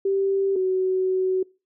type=tone pair in turn; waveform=sine; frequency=390.6 / 374.2 Hz; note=G4 / F#4; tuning=-6 / +20 cents; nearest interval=minor second; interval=74 cents; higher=first; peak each=-19 dBFS; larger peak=neither; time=0.05-0.56 / 0.56-1.43 s; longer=second; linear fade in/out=5 ms; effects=noise-tail reverb RT60 0.3 s tail -24 dB re dry